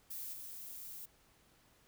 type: noise with level steps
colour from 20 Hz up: violet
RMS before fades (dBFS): -44 / -48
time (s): 0.1-1.06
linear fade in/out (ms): 10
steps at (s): 0.33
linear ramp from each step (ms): 5
effects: pink hiss -68 dBFS RMS until 1.87 s